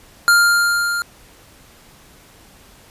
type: tone with level ramp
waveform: square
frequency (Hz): 1400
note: F6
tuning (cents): +4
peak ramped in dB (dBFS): -9 to -20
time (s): 0.28-1.02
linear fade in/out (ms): 0
effects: pink hiss -47 dBFS RMS until 2.9 s + resampled to 32000 Hz